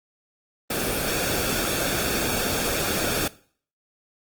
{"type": "noise with comb filter", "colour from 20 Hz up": "pink", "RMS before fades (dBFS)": -25, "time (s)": [0.7, 3.28], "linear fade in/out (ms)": 5, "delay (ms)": 1, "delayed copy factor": -0.55, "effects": ["noise-tail reverb RT60 0.5 s tail -20 dB re dry", "Opus 24 kbps"]}